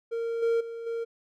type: tone with level steps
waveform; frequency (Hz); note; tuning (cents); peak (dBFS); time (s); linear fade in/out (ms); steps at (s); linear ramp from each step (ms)
triangle; 461.7; A#4; -17; -26 / -20 / -33 / -27; 0.11-1.05; 20; 0.42 / 0.6 / 0.86; 10
effects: none